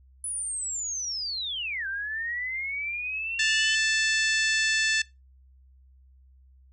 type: linear two-way sweep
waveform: sine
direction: down then up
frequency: 10030 to 1545 to 3039 Hz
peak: -29 dBFS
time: 0.24-3.75 s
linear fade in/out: 2 ms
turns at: 1.87 s
type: harmonic tone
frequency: 880 Hz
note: A5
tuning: in tune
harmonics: 2 / 3 / 4 / 5 / 6 / 7 / 8 / 9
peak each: -25 / -29 / -31 / -33 / -35 / -36 / -37 / -38 dBFS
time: 3.39-5.02 s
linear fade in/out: 5 ms
effects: noise-tail reverb RT60 0.2 s tail -20 dB re dry + added 65 Hz sine -53 dBFS peak until 6.72 s

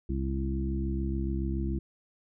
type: harmonic tone with a mistuned harmonic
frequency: 66.9 Hz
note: C2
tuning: 39 cents sharp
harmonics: 1 / 2 / 3 / 4 / 5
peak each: -30 / -37 / -35 / -41 / -36 dBFS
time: 0.09-1.79 s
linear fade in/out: 5 ms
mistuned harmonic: 1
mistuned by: -21 cents
effects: none

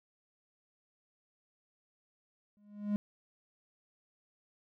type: tone with exponential growth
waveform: triangle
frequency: 206.6 Hz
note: G#3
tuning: 9 cents flat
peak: -24 dBFS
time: 2.57-2.96 s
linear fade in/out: 0 ms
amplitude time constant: 83 ms
effects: none

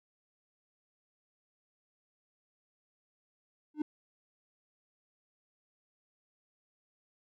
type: tone with exponential growth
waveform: triangle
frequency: 301.8 Hz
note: D4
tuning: 47 cents sharp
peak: -24 dBFS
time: 3.74-3.82 s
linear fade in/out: 5 ms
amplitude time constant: 17 ms
effects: none

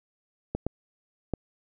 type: clicks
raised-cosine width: 2 ms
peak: -15 / -14 / -14 dBFS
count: 3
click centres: 0.55 / 0.666 / 1.337 s
effects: none

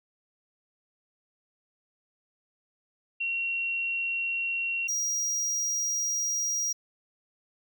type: tone pair in turn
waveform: sine / square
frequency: 2738 / 5725 Hz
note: F7 / F8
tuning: -35 / +42 cents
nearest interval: octave + minor second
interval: 1277 cents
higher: second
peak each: -27 dBFS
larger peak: neither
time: 3.2-4.88 / 4.88-6.73 s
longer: second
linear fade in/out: 10 ms
effects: none

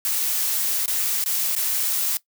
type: noise with dropouts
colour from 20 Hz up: blue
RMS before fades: -23 dBFS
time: 0.05-2.17 s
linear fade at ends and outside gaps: 1 ms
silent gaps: 0.859-0.879 / 1.24-1.26 / 1.551-1.563 s
effects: noise-tail reverb RT60 0.1 s tail -18 dB re dry

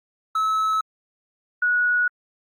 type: tone pair in turn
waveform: triangle / sine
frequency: 1297 / 1461.3 Hz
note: E6 / F#6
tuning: -28 / -22 cents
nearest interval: major second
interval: 206 cents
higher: second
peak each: -17 dBFS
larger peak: neither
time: 0.35-0.81 / 1.62-2.08 s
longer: neither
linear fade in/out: 5 ms
effects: Opus 48 kbps

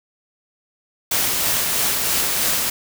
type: noise with tremolo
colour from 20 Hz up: white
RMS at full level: -19 dBFS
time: 1.11-2.7 s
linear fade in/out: 5 ms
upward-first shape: sine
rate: 3.1 Hz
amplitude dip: 25%
effects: none

